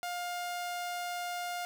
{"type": "tone", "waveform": "sawtooth", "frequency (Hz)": 707, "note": "F5", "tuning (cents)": 21, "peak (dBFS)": -31, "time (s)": [0.03, 1.65], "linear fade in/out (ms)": 0, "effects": []}